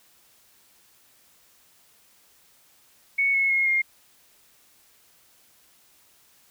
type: tone with pitch steps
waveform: sine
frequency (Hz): 2217 / 2186 / 2156 / 2127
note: C#7 / C#7 / C#7 / C7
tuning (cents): 0 / -25 / -49 / +28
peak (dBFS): -19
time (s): 3.18-3.82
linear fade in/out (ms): 10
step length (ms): 160
effects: white hiss -59 dBFS RMS until 6.5 s